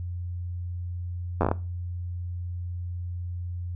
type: slowing click train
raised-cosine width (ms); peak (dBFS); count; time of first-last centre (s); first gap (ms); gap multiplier
1; -9; 7; 1.41-1.514; 10; 1.22
effects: noise-tail reverb RT60 0.3 s tail -18 dB re dry + added 88 Hz sine -30 dBFS peak until 3.75 s